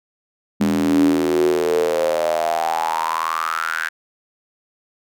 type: tone with high-pass filter sweep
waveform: square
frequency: 40.5 Hz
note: E1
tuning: 30 cents flat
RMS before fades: -19 dBFS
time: 0.6-3.89 s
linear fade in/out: 10 ms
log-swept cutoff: 220 to 1600 Hz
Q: 9
effects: none

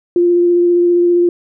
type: tone with vibrato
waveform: sine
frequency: 349.2 Hz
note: F4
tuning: in tune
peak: -8 dBFS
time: 0.16-1.29 s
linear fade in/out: 2 ms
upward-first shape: sine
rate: 15 Hz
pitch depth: 12 cents each way
effects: none

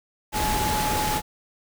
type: tone in noise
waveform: sine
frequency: 849 Hz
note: G#5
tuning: 38 cents sharp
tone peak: -25 dBFS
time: 0.32-1.22 s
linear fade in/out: 50 ms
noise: pink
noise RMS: -26 dBFS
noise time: 0.32-1.22 s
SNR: -2 dB
effects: none

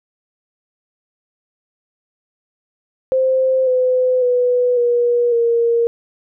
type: tone with pitch steps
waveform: sine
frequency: 522 / 507.7 / 493.8 / 480.3 / 467.2 Hz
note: C5 / B4 / B4 / B4 / A#4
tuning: -4 / +48 / 0 / -48 / +4 cents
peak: -12 dBFS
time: 3.12-5.87 s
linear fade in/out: 0 ms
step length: 550 ms
effects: none

